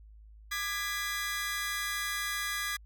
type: chord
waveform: sawtooth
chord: G# diminished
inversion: second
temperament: just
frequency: 1196.1 / 1661.2 / 1993.5 Hz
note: D6 / G#6 / B6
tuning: +31 / 0 / +16 cents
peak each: -35 / -32 / -33 dBFS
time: 0.51-2.77 s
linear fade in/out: 10 ms
effects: added 53 Hz sine -50 dBFS peak until 2.85 s